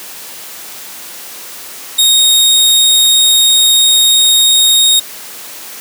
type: tone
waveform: sawtooth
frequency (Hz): 3729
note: A#7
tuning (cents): 0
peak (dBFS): -3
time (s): 1.98-5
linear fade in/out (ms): 10
effects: white hiss -29 dBFS RMS until 5.8 s + high-pass 200 Hz 12 dB/octave